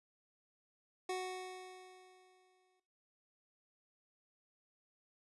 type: tone with exponential decay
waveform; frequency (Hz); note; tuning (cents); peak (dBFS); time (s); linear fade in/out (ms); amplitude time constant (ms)
25% pulse; 370; F#4; 0; -32; 1.09-2.8; 5; 370
effects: noise-tail reverb RT60 0.6 s tail -17 dB re dry + resampled to 24000 Hz